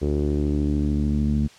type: tone with low-pass filter sweep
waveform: sawtooth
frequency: 73.42 Hz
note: D2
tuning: in tune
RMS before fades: -22 dBFS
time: 0.01-1.48 s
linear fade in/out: 20 ms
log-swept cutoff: 400 to 210 Hz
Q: 3.6
effects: white hiss -49 dBFS RMS until 1.58 s + low-pass 6000 Hz 12 dB/octave